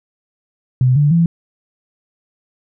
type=tone with pitch steps; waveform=sine; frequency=127.4 / 146.34 / 168.11 Hz; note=C3 / D3 / E3; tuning=-46 / -6 / +34 cents; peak=-9 dBFS; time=0.81-1.26 s; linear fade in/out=2 ms; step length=150 ms; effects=none